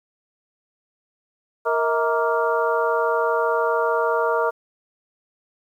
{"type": "harmonic tone with a mistuned harmonic", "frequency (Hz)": 233.1, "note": "A#3", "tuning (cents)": 0, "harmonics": [2, 3, 4, 5, 6], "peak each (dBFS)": [-22, -24, -25, -26, -27], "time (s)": [1.65, 4.51], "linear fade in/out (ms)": 20, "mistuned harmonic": 3, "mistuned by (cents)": -150, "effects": ["9-bit"]}